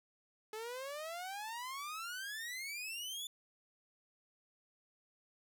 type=exponential sweep; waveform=sawtooth; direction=up; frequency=425 to 3520 Hz; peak=-38 dBFS; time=0.53-3.27 s; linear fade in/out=2 ms; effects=none